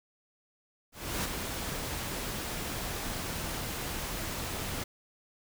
pink noise with ADSR envelope, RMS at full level -31 dBFS, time 0.92-4.84 s, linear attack 320 ms, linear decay 19 ms, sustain -5 dB, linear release 8 ms, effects none

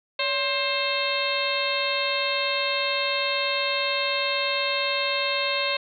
harmonic tone with a mistuned harmonic, 529 Hz, C5, 19 cents sharp, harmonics 1 / 2 / 3 / 4 / 5 / 6 / 7 / 8, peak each -29 / -31 / -35 / -31 / -29 / -35 / -31 / -31 dBFS, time 0.19-5.77 s, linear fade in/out 5 ms, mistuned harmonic 1, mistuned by +120 cents, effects none

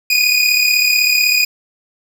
25% pulse tone pair together, 2453 / 2489 Hz, D#7 / D#7, -25 / 0 cents, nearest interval unison, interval 25 cents, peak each -10 dBFS, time 0.1-1.45 s, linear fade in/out 5 ms, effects none

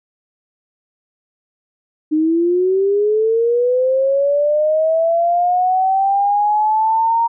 sine linear sweep, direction up, 303.5 to 932.3 Hz, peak -12 dBFS, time 2.11-7.28 s, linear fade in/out 20 ms, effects none

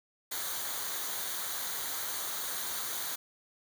white noise with comb filter, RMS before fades -36 dBFS, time 0.31-3.16 s, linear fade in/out 10 ms, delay 0.38 ms, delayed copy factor -0.6, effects none

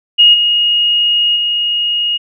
sine tone with level steps, 2869 Hz, F7, 46 cents sharp, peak -3 / -9 / -12 dBFS, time 0.18-2.18 s, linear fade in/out 20 ms, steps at 0.33 / 1.35 s, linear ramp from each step 20 ms, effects none

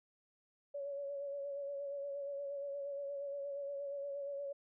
sine tone with vibrato, 563 Hz, C#5, 27 cents sharp, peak -39 dBFS, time 0.74-4.53 s, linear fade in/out 10 ms, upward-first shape sine, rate 8.5 Hz, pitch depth 31 cents each way, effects none

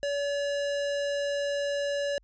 square tone, 570 Hz, C#5, 48 cents sharp, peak -28 dBFS, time 0.03-2.18 s, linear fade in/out 0 ms, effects added 47 Hz sine -59 dBFS peak until 2.23 s + resampled to 16000 Hz

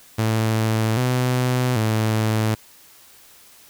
sawtooth tone with pitch steps, 110.8 / 126 / 109.6 Hz, A2 / B2 / A2, +13 / +35 / -6 cents, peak -14 dBFS, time 0.18-2.55 s, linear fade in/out 10 ms, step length 790 ms, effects white hiss -49 dBFS RMS until 3.69 s

